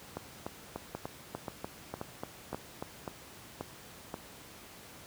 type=two click trains; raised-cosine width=1 ms; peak=-22 / -22 dBFS; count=10 / 7; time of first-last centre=0.17-2.825 / 0.95-4.141 s; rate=3.39 / 1.88 Hz; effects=pink hiss -51 dBFS RMS until 5.06 s + high-pass 80 Hz 12 dB/octave